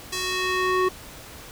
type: tone with band-pass filter sweep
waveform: square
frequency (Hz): 370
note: F#4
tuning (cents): 0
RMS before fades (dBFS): -24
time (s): 0.12-0.89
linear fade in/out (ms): 10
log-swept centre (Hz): 5900 to 870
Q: 0.83
effects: pink hiss -42 dBFS RMS until 1.51 s